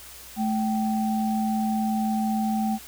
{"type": "tone pair together", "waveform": "sine", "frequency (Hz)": [217.2, 774], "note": ["A3", "G5"], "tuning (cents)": [-22, -22], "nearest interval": "octave + minor seventh", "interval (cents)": 2200, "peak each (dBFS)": [-23, -28], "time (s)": [0.36, 2.79], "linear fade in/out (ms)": 50, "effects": ["added 60 Hz sine -53 dBFS peak until 2.87 s", "white hiss -44 dBFS RMS until 2.87 s"]}